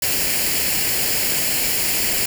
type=noise with comb filter; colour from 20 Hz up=white; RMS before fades=-20 dBFS; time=0.02-2.26 s; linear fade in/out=5 ms; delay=0.41 ms; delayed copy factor=+0.6; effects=none